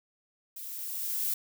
violet noise with level ramp, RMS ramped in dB -42 to -29 dBFS, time 0.56-1.34 s, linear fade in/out 5 ms, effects none

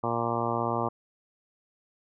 harmonic tone, 117.1 Hz, A#2, 8 cents sharp, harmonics 1 / 2 / 3 / 4 / 5 / 6 / 7 / 8 / 9 / 10, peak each -35 / -35 / -35 / -35 / -35 / -35 / -35 / -35 / -35 / -35 dBFS, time 0.03-0.89 s, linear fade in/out 10 ms, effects none

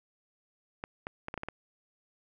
clicks, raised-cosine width 0.5 ms, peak -21 dBFS, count 7, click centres 0.839 / 1.069 / 1.284 / 1.341 / 1.377 / 1.434 / 1.486 s, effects none

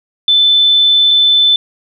sine tone pair in turn, 3520 / 3520 Hz, A7 / A7, 0 / 0 cents, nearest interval unison, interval 0 cents, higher neither, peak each -6 dBFS, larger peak neither, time 0.28-1.11 / 1.11-1.56 s, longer first, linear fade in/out 2 ms, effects none

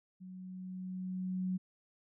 sine tone with level ramp, 185 Hz, F#3, in tune, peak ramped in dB -46 to -31 dBFS, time 0.2-1.58 s, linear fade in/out 20 ms, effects none

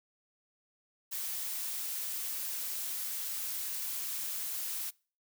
blue noise, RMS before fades -37 dBFS, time 1.11-4.91 s, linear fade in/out 20 ms, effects noise-tail reverb RT60 0.4 s tail -25 dB re dry

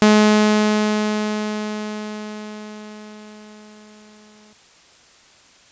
sawtooth tone with exponential decay, 212.3 Hz, G#3, 38 cents sharp, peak -5 dBFS, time 0.02-4.53 s, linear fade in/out 0 ms, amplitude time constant 980 ms, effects white hiss -50 dBFS RMS until 5.71 s + resampled to 16000 Hz

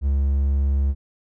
triangle tone, 69.3 Hz, C#2, in tune, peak -15 dBFS, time 0.01-0.95 s, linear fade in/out 50 ms, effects none

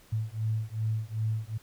sine beating tone pair, 108.7 / 111.3 Hz, A2 / A2, -21 / +20 cents, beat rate 2.6 Hz, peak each -31 dBFS, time 0.12-1.58 s, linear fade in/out 10 ms, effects pink hiss -58 dBFS RMS until 1.62 s

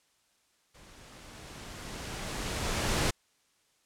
pink noise with level ramp, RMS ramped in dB -55 to -27 dBFS, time 0.74-3.11 s, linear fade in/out 10 ms, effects white hiss -70 dBFS RMS until 3.85 s + low-pass 9000 Hz 12 dB/octave

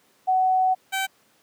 sine / 15% pulse tone pair in turn, 748 / 770.8 Hz, F#5 / G5, +19 / -29 cents, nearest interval minor second, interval 52 cents, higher second, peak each -17 dBFS, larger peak neither, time 0.27-0.75 / 0.92-1.07 s, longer first, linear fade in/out 20 ms, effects pink hiss -61 dBFS RMS until 1.42 s + high-pass 200 Hz 12 dB/octave

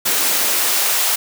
white noise with high-pass filter sweep, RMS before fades -17 dBFS, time 0.05-1.16 s, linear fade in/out 10 ms, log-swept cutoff 210 to 640 Hz, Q 0.82, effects none

